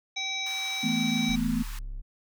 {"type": "harmonic tone", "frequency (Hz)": 769, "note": "G5", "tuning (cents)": -33, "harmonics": [1, 3, 5, 7, 8], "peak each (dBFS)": [-41, -33, -32, -43, -40], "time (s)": [0.16, 1.36], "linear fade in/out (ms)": 10}
{"type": "high-pass noise", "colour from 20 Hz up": "pink", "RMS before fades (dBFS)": -45, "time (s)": [0.46, 1.79], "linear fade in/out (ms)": 2, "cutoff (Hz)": 880, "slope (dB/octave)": 96}
{"type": "chord", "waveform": "sine", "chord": "E suspended fourth", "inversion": "none", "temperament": "equal", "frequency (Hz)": [164.81, 220, 246.9], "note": ["E3", "A3", "B3"], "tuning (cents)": [0, 0, 0], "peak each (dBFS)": [-33, -28, -28], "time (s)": [0.83, 1.63], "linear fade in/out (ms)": 10}
{"type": "exponential sweep", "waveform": "triangle", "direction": "down", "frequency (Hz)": [40.79, 32.7], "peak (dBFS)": -31, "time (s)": [1.28, 2.02], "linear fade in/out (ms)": 20}
{"effects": []}